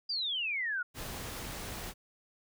sine exponential sweep, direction down, 4882 to 1405 Hz, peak -31 dBFS, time 0.09-0.83 s, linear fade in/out 10 ms
pink noise, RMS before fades -41 dBFS, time 0.94-1.94 s, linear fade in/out 50 ms
effects none

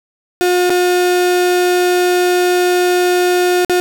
35% pulse tone with dropouts, 358.7 Hz, F4, 46 cents sharp, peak -9 dBFS, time 0.41-3.8 s, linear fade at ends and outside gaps 0 ms, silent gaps 0.696-0.703 / 3.648-3.697 s, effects none

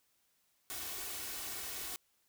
white noise with comb filter, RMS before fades -42 dBFS, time 0.7-1.96 s, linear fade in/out 0 ms, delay 2.7 ms, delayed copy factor +0.55, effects white hiss -75 dBFS RMS until 2.28 s

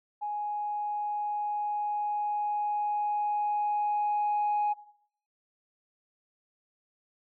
sine tone with level ramp, 833 Hz, G#5, 5 cents sharp, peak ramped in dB -30 to -23 dBFS, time 0.21-4.74 s, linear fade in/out 20 ms, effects noise-tail reverb RT60 0.6 s tail -17 dB re dry + tanh soft clip ceiling -22 dBFS

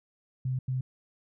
sine tone bursts at uneven times, 129.2 Hz, C3, 21 cents flat, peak -27 dBFS, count 2, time 0.45-0.59 / 0.68-0.81 s, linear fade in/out 5 ms, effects none

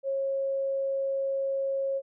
sine tone, 544 Hz, C#5, 33 cents flat, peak -26 dBFS, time 0.03-2.02 s, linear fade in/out 50 ms, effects none

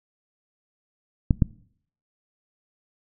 clicks, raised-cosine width 5 ms, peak -5 dBFS, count 2, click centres 1.308 / 1.422 s, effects noise-tail reverb RT60 0.6 s tail -21 dB re dry

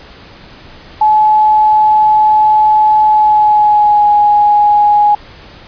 sine tone with pitch glide, 856 to 832.1 Hz, A5 to G#5, -48 to +3 cents, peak -5 dBFS, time 1.01-5.15 s, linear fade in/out 5 ms, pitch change -49 cents, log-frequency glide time 3.07-4.08 s, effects pink hiss -36 dBFS RMS until 5.67 s + resampled to 11025 Hz

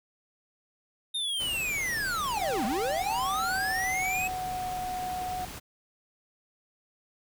square linear two-way sweep, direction down then up, 3700 to 196 to 2593 Hz, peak -29 dBFS, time 1.14-4.28 s, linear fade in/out 10 ms, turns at 2.65 s
pink noise, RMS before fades -41 dBFS, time 1.39-5.6 s, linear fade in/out 20 ms
sine tone with pitch glide, 778 to 734.3 Hz, G5 to F#5, -13 to -13 cents, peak -31 dBFS, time 2.37-5.45 s, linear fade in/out 2 ms, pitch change -100 cents, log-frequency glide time 2.77-4.63 s
effects none

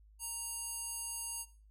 square tone with band-pass filter, 932.3 Hz, A#5, in tune, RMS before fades -41 dBFS, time 0.19-1.46 s, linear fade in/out 50 ms, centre 9900 Hz, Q 3.3, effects noise-tail reverb RT60 0.4 s tail -17 dB re dry + added 52 Hz sine -58 dBFS peak until 1.7 s

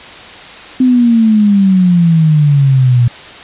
sine exponential sweep, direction down, 259.2 to 118.8 Hz, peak -5 dBFS, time 0.8-3.08 s, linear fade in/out 5 ms, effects white hiss -31 dBFS RMS until 3.43 s + resampled to 8000 Hz

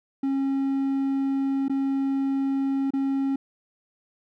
triangle tone with dropouts, 272.1 Hz, C#4, 32 cents flat, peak -20 dBFS, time 0.23-3.36 s, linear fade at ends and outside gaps 5 ms, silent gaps 1.683-1.696 / 2.906-2.935 s, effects none

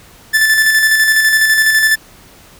45% pulse tone with tremolo, 1754 Hz, A6, 6 cents flat, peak -7 dBFS, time 0.33-1.96 s, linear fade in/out 20 ms, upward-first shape square, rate 12 Hz, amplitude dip 35%, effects pink hiss -42 dBFS RMS until 2.59 s

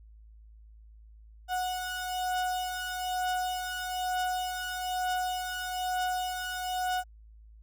35% pulse beating tone pair, 733 / 734.1 Hz, F#5 / F#5, -16 / -14 cents, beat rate 1.1 Hz, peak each -34 / -30 dBFS, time 1.48-7.04 s, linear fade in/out 50 ms, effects added 54 Hz sine -50 dBFS peak until 7.62 s

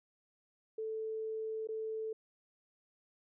sine tone with dropouts, 440 Hz, A4, in tune, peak -36 dBFS, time 0.78-2.13 s, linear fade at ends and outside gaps 5 ms, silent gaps 1.673-1.687 s, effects none

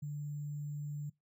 sine tone with sample-and-hold, 146.83 Hz, D3, in tune, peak -37 dBFS, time 0.02-1.1 s, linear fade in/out 10 ms, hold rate 7350 Hz, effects noise-tail reverb RT60 0.2 s tail -23 dB re dry

